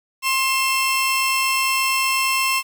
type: tone pair together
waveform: sawtooth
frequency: 1060.3 / 2675 Hz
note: C6 / E7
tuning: +23 / +25 cents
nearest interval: octave + major third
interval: 1602 cents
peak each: -17 dBFS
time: 0.22-2.63 s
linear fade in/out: 50 ms
effects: 8-bit